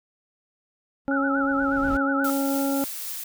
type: noise with exponential growth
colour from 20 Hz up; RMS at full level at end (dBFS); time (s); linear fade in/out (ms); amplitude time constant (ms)
brown; -29; 1.05-1.97; 2; 200
type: harmonic tone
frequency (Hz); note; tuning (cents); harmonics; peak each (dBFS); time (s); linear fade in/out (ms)
275.5; C#4; -11; 1 / 2 / 3 / 5; -23 / -29 / -33 / -37; 1.08-2.84; 0
type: tone with vibrato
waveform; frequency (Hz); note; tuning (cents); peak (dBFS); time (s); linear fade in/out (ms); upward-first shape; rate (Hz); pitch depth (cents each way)
sine; 1396.9; F6; 0; -25; 1.11-2.3; 2; sine; 8.3; 130
type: noise with tremolo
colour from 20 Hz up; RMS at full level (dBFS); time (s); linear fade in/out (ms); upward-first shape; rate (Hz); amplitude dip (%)
blue; -32; 2.24-3.24; 5; triangle; 3.8; 25
effects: none